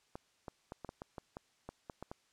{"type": "clicks", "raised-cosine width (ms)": 1, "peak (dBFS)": -29, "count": 12, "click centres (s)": [0.155, 0.482, 0.721, 0.847, 0.891, 1.019, 1.182, 1.369, 1.69, 1.898, 2.026, 2.115], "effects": ["white hiss -72 dBFS RMS until 2.32 s", "low-pass 7000 Hz 12 dB/octave"]}